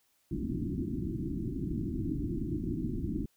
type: low-pass noise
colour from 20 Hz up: white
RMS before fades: -34 dBFS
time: 0.31-3.26 s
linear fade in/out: 5 ms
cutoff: 350 Hz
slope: 96 dB/octave
effects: white hiss -72 dBFS RMS until 3.36 s